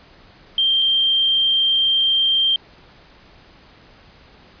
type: tone pair in turn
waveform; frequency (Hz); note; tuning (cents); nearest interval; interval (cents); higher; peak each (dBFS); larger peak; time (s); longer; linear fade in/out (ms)
sine; 3166 / 3166; G7 / G7; +17 / +17; unison; 0; neither; -14; neither; 0.58-0.82 / 0.82-2.56; second; 2
effects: pink hiss -48 dBFS RMS until 4.6 s + resampled to 11025 Hz